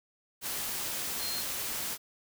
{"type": "tone in noise", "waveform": "sine", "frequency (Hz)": 4200, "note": "C8", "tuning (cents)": 6, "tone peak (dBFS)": -36, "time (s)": [1.18, 1.44], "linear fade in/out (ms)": 50, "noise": "white", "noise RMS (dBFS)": -35, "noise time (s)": [0.41, 1.98], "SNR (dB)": -4, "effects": []}